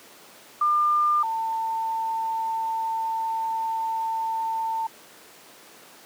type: tone pair in turn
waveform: sine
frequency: 1200 / 897.4 Hz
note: D6 / A5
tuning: +37 / +34 cents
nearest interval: perfect fourth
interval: 503 cents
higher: first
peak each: -18 / -24 dBFS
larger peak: first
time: 0.61-1.23 / 1.23-4.87 s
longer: second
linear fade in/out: 5 ms
effects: pink hiss -48 dBFS RMS until 6.05 s + high-pass 300 Hz 12 dB/octave